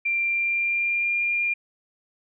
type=tone with pitch glide; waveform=sine; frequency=2370 to 2403 Hz; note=D7 to D7; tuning=+15 to +39 cents; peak=-21 dBFS; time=0.05-1.54 s; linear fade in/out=10 ms; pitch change=+24 cents; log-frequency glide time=0.2-1.22 s; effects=none